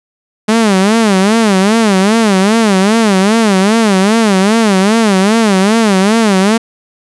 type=tone with vibrato; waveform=sawtooth; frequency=207.6 Hz; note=G#3; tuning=in tune; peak=-3 dBFS; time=0.48-6.58 s; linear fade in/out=10 ms; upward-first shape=sine; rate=2.5 Hz; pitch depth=180 cents each way; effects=resampled to 24000 Hz